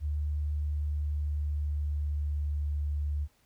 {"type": "tone with pitch glide", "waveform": "sine", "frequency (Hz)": [74.3, 73.4], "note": ["D2", "D2"], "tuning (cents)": [21, 0], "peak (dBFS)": -28, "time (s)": [0, 3.28], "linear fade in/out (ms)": 50, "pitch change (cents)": -21, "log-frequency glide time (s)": [0.48, 2.71], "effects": ["pink hiss -68 dBFS RMS until 3.45 s"]}